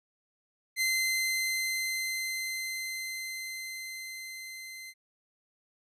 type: tone with level ramp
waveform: sawtooth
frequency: 2069 Hz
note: C7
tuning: 20 cents flat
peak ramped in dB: -22 to -39 dBFS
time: 0.76-4.94 s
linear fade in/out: 50 ms
effects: resampled to 32000 Hz